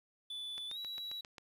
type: tone with pitch glide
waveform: triangle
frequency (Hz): 3477 to 3903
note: A7 to B7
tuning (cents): -21 to -21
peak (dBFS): -39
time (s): 0.3-1.21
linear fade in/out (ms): 5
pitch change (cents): +200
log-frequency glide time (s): 0.68-0.78
type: click train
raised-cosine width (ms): 0.2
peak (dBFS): -31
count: 7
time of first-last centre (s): 0.58-1.382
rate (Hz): 7.48
effects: 11-bit